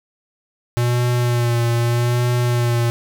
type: tone with vibrato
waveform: square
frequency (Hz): 120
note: B2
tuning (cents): -49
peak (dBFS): -16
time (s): 0.77-2.9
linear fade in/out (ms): 0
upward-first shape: sine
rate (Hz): 0.81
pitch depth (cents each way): 32
effects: none

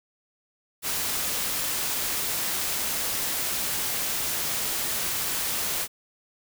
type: noise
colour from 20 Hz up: white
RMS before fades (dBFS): -28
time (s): 0.82-5.88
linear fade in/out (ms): 50
effects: none

